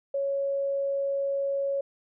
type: tone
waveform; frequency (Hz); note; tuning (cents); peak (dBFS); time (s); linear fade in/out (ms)
sine; 554.4; C#5; 0; -25; 0.14-1.81; 5
effects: none